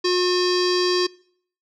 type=tone with low-pass filter; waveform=square; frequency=360 Hz; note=F#4; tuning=47 cents flat; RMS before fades=-20 dBFS; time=0.04-1.07 s; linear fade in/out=10 ms; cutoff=4900 Hz; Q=6; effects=noise-tail reverb RT60 0.6 s tail -24 dB re dry